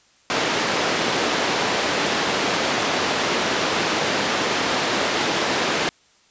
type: band-pass noise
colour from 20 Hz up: pink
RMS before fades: -22 dBFS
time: 0.3-5.89 s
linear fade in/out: 0 ms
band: 280 to 5100 Hz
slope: 12 dB/octave
effects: white hiss -57 dBFS RMS until 6.3 s + resampled to 16000 Hz